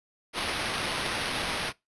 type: noise with sample-and-hold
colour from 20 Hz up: blue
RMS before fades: -31 dBFS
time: 0.33-1.73 s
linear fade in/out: 50 ms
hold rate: 7350 Hz
effects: noise-tail reverb RT60 0.2 s tail -22 dB re dry + resampled to 24000 Hz